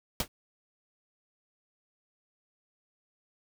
pink noise with exponential decay, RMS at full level -24 dBFS, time 0.2-0.28 s, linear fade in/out 2 ms, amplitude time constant 17 ms, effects none

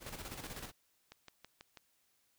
pink noise with tremolo, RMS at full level -44 dBFS, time 0-0.72 s, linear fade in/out 50 ms, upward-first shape square, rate 16 Hz, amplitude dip 55%
click train, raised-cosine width 0.2 ms, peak -33 dBFS, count 5, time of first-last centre 1.12-1.773 s, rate 6.13 Hz
effects white hiss -75 dBFS RMS until 2.38 s

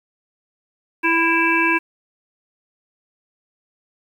harmonic tone with a mistuned harmonic, 331.8 Hz, E4, 11 cents sharp, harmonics 1 / 3 / 5 / 7 / 8, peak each -21 / -21 / -21 / -21 / -21 dBFS, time 1.03-1.79 s, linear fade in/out 20 ms, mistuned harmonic 5, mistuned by -29 cents, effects 8-bit

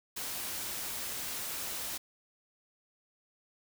white noise, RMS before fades -38 dBFS, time 0.16-1.98 s, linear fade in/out 10 ms, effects none

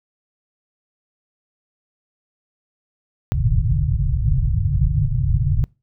white low-pass noise, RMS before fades -18 dBFS, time 3.32-5.64 s, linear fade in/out 0 ms, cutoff 150 Hz, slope 96 dB/octave, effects noise-tail reverb RT60 0.3 s tail -26 dB re dry

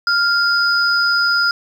sine tone pair together, 1397 / 4984 Hz, F6 / D#8, 0 / +2 cents, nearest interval octave + minor seventh, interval 2202 cents, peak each -14 / -18 dBFS, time 0.07-1.51 s, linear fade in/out 2 ms, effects 7-bit

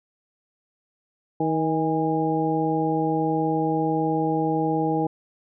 harmonic tone with a mistuned harmonic, 158.5 Hz, D#3, 32 cents sharp, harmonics 1 / 2 / 3 / 4 / 5, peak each -28 / -24 / -27 / -34 / -26 dBFS, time 1.4-5.07 s, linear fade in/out 5 ms, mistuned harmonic 5, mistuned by +48 cents, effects none

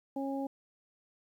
harmonic tone, 273.3 Hz, C#4, 24 cents flat, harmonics 1 / 2 / 3, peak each -34 / -39 / -41 dBFS, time 0.16-0.47 s, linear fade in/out 5 ms, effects 11-bit

